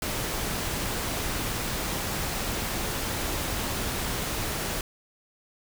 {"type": "noise", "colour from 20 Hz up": "pink", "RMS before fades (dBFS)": -30, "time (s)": [0.02, 4.81], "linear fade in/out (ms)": 2, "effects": []}